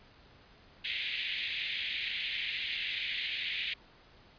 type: band-pass noise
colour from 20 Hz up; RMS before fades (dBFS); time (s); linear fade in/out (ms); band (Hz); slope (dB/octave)
pink; -36; 0.84-3.74; 10; 2000 to 3900; 48
effects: pink hiss -59 dBFS RMS until 4.38 s + resampled to 11025 Hz